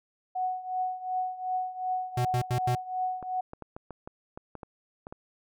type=tone with tremolo; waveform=sine; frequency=740 Hz; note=F#5; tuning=in tune; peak=-25 dBFS; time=0.35-3.41 s; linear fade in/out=10 ms; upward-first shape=triangle; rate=2.7 Hz; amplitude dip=85%
type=tone bursts; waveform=square; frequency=123.47 Hz; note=B2; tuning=in tune; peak=-26 dBFS; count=4; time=2.17-2.752 s; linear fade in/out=5 ms; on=81 ms; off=86 ms
type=clicks; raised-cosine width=1 ms; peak=-26 dBFS; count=11; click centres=3.227 / 3.534 / 3.623 / 3.765 / 3.907 / 4.075 / 4.375 / 4.553 / 4.632 / 5.069 / 5.125 s
effects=none